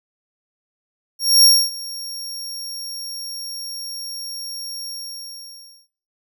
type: tone with ADSR envelope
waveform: sawtooth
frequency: 5560 Hz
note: F8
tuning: 9 cents flat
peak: -4 dBFS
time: 1.19-5.88 s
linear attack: 250 ms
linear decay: 260 ms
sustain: -21 dB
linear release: 1000 ms
effects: noise-tail reverb RT60 0.5 s tail -19 dB re dry